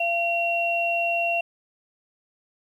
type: tone pair together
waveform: sine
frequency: 685 / 2740 Hz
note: F5 / F7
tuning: -34 / -34 cents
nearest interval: 2 octaves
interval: 2400 cents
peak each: -24 dBFS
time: 0-1.41 s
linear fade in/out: 5 ms
effects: 9-bit